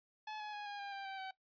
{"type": "tone with pitch steps", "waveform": "sawtooth", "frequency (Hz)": [858, 843.7, 829.7, 815.9, 802.4, 789.1, 776, 763.1], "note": ["A5", "G#5", "G#5", "G#5", "G5", "G5", "G5", "G5"], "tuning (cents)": [-44, 27, -2, -31, 40, 11, -18, -47], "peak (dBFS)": -39, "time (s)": [0.27, 1.31], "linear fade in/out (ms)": 5, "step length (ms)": 130, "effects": ["noise-tail reverb RT60 0.1 s tail -17 dB re dry", "resampled to 11025 Hz"]}